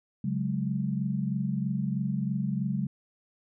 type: chord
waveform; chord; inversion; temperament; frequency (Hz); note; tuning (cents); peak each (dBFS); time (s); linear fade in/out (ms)
sine; C# suspended fourth; none; just; 138.59 / 184.79 / 207.9; C#3 / F#3 / G#3; 0 / -2 / +2; -31; 0.24-2.87; 5
effects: none